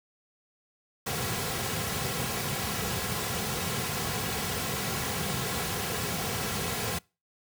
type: noise with comb filter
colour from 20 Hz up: pink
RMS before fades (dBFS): -31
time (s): 1.06-6.99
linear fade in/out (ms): 10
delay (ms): 3.3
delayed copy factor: -0.55
effects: noise-tail reverb RT60 0.3 s tail -25 dB re dry + high-pass 80 Hz 12 dB/octave